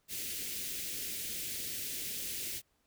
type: band-stop noise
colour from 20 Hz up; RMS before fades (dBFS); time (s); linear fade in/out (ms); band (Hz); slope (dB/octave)
white; -39; 0.08-2.62; 50; 470 to 2000; 24
effects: pink hiss -75 dBFS RMS until 2.86 s